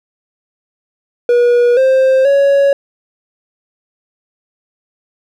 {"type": "tone with pitch steps", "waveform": "triangle", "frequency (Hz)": [482.4, 526, 558], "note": ["B4", "C5", "C#5"], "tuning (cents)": [-41, 9, 11], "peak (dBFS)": -5, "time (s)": [1.29, 2.73], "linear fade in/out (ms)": 2, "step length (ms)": 480, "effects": []}